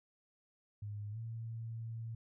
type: tone with pitch glide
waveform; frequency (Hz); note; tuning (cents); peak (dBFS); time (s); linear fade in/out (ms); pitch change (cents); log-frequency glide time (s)
sine; 103.83 to 113.88; G#2 to A#2; 0 to -40; -40; 0.82-2.15; 5; +160; 1.11-1.18
effects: none